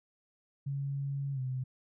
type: tone with pitch glide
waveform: sine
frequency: 139.2 to 129.13 Hz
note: C#3 to C3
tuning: +8 to -22 cents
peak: -32 dBFS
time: 0.66-1.64 s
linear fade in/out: 10 ms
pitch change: -130 cents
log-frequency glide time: 1.33-1.4 s
effects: none